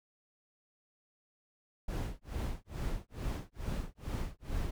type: noise with tremolo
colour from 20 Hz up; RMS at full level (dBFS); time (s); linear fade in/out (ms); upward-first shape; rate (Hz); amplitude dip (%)
brown; -34; 1.88-4.71; 5; sine; 2.3; 100
effects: none